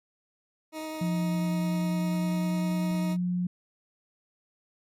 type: tone with vibrato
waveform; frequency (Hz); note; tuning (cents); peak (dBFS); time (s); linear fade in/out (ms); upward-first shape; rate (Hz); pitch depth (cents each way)
20% pulse; 313.5; D#4; +13; -29; 0.72-3.17; 50; sine; 10; 8
type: tone with pitch glide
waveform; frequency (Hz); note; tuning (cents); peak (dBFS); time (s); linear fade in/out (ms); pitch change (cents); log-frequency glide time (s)
sine; 174.61 to 178.79; F3 to F3; 0 to +41; -25; 1.01-3.47; 5; +41; 1.31-2.75
effects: MP3 64 kbps